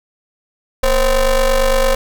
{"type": "ring-modulated tone", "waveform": "45% pulse", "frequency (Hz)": 254.6, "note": "C4", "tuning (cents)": -47, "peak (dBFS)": -8, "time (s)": [0.83, 1.95], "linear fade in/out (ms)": 5, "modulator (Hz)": 279, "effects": ["7-bit"]}